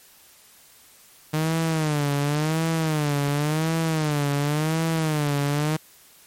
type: tone with vibrato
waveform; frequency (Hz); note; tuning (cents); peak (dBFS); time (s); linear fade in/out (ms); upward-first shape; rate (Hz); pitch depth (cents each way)
sawtooth; 152.6; D#3; -33; -17; 1.33-5.77; 10; sine; 0.92; 120
effects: white hiss -52 dBFS RMS until 6.26 s + MP3 64 kbps